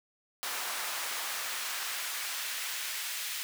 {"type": "noise with high-pass filter sweep", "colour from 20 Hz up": "pink", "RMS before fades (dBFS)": -36, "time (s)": [0.43, 3.43], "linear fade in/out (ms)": 0, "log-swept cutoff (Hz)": [880, 2200], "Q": 0.83, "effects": []}